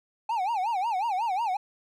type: tone with vibrato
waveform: triangle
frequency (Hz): 832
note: G#5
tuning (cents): +3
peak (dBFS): -23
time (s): 0.29-1.57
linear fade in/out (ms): 5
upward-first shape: sine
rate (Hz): 5.5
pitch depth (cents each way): 230
effects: none